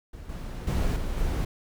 brown noise with level steps, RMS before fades -41 / -35 / -25 / -30 / -27 dBFS, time 0.13-1.45 s, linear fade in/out 5 ms, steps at 0.29 / 0.67 / 0.96 / 1.17 s, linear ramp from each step 5 ms, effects none

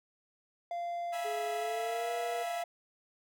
triangle tone, 692 Hz, F5, 16 cents flat, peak -32 dBFS, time 0.71-2.64 s, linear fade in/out 2 ms
15% pulse chord, E major, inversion none, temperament equal with one note detuned, 659.3 / 830.6 / 975.3 Hz, E5 / G#5 / B5, 0 / 0 / -22 cents, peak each -36 / -41 / -41 dBFS, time 1.12-2.64 s, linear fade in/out 20 ms
triangle tone with pitch glide, 423 to 477.6 Hz, G#4 to A#4, +32 to +42 cents, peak -36 dBFS, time 1.24-2.44 s, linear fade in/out 20 ms, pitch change +210 cents, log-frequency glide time 1.55-2.12 s
effects none

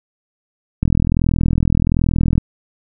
click train, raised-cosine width 5 ms, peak -3 dBFS, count 65, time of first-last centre 0.83-2.38 s, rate 41.3 Hz, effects none

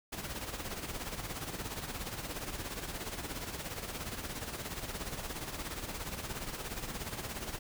pink noise with tremolo, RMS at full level -38 dBFS, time 0.12-7.59 s, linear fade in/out 10 ms, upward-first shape sine, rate 17 Hz, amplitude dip 60%, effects none

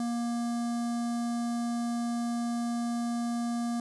square tone with notch filter, 236.2 Hz, A#3, 23 cents sharp, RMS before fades -31 dBFS, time 0-3.8 s, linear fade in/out 2 ms, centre 2500 Hz, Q 0.7, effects resampled to 24000 Hz + 10-bit

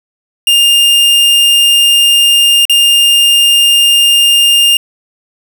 45% pulse tone with dropouts, 2810 Hz, F7, 10 cents sharp, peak -5 dBFS, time 0.47-4.77 s, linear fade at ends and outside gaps 2 ms, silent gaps 2.653-2.696 s, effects none

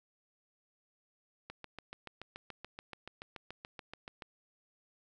click train, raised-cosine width 0.3 ms, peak -28 dBFS, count 20, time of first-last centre 1.5-4.222 s, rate 6.98 Hz, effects none

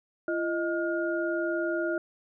sine tone cluster, 340.8 / 624 / 1424 Hz, F4 / D#5 / F6, -42 / +5 / +33 cents, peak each -29 / -31 / -33 dBFS, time 0.28-1.98 s, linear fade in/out 2 ms, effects none

